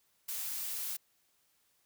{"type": "noise", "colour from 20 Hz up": "blue", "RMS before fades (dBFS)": -38, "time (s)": [0.28, 0.97], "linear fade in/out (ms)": 10, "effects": ["white hiss -73 dBFS RMS until 1.85 s"]}